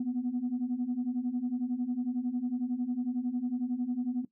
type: beating tone pair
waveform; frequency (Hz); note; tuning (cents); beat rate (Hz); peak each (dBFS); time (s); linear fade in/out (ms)
sine; 240 / 251; B3 / B3; -49 / +28; 11; -33 / -30; 0-4.25; 5
effects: noise-tail reverb RT60 0.1 s tail -18 dB re dry + tanh soft clip ceiling -24 dBFS